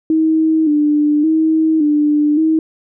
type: tone with vibrato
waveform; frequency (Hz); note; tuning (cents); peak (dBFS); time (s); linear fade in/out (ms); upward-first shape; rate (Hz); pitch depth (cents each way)
sine; 307.3; D#4; -21; -10; 0.1-2.59; 2; square; 0.88; 58
effects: none